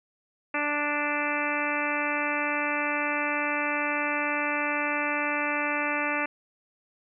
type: harmonic tone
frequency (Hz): 293.7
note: D4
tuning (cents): 0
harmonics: 1 / 2 / 3 / 4 / 5 / 6 / 7 / 8 / 9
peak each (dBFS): -34 / -34 / -34 / -34 / -34 / -34 / -34 / -34 / -34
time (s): 0.54-6.26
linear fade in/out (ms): 5
effects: none